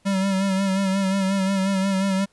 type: tone with vibrato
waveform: square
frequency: 193.3 Hz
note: G3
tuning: 24 cents flat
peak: -20 dBFS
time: 0.05-2.26 s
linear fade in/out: 20 ms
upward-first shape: sine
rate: 5.6 Hz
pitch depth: 41 cents each way
effects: pink hiss -62 dBFS RMS until 2.32 s + resampled to 24000 Hz